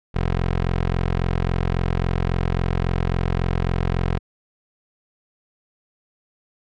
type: tone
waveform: 15% pulse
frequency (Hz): 43.65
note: F1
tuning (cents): 0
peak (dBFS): -13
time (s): 0.14-4.19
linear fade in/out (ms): 20
effects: low-pass 3000 Hz 12 dB/octave